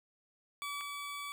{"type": "tone pair in turn", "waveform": "20% pulse", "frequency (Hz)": [1146, 1146], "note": ["D6", "D6"], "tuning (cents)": [-43, -43], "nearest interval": "unison", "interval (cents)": 0, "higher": "neither", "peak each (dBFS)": [-33, -35], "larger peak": "first", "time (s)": [[0.62, 0.81], [0.81, 1.32]], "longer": "second", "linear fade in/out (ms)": 0, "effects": []}